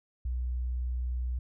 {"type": "tone", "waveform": "sine", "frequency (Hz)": 61.74, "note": "B1", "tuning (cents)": 0, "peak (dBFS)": -29, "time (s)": [0.25, 1.39], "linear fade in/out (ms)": 5, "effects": []}